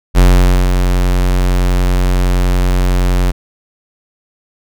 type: tone with ADSR envelope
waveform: square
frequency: 45.35 Hz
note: F#1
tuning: 34 cents flat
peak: -4 dBFS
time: 0.14-3.32 s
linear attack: 43 ms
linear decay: 490 ms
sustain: -6 dB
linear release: 18 ms
effects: none